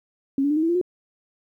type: tone with pitch steps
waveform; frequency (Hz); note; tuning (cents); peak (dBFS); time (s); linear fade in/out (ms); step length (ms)
sine; 273 / 286.1 / 299.8 / 314.1 / 329.2 / 345 / 361.5; C#4 / D4 / D4 / D#4 / E4 / F4 / F#4; -26 / -45 / +36 / +16 / -2 / -21 / -40; -18; 0.38-0.814; 2; 62
effects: 10-bit